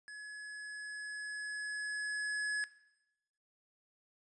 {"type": "tone with level ramp", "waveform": "square", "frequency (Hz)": 1695, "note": "G#6", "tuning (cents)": 35, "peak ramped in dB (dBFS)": [-47, -34], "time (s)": [0.08, 2.64], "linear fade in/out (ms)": 0, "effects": ["noise-tail reverb RT60 0.9 s tail -17 dB re dry", "resampled to 22050 Hz"]}